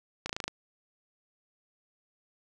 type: slowing click train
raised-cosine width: 0.2 ms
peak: -16 dBFS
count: 7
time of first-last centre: 0.26-0.48 s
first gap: 34 ms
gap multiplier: 1.03
effects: none